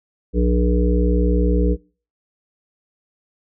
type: harmonic tone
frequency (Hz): 60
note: B1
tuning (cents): -49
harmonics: 1 / 3 / 5 / 7 / 8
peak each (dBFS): -16 / -21 / -23 / -24 / -25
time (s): 0.33-1.77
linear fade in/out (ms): 50
effects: noise-tail reverb RT60 0.4 s tail -25 dB re dry